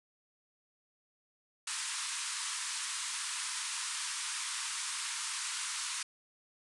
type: band-pass noise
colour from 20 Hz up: white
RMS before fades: -38 dBFS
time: 1.67-6.03 s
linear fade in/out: 5 ms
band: 910 to 10000 Hz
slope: 96 dB/octave
effects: none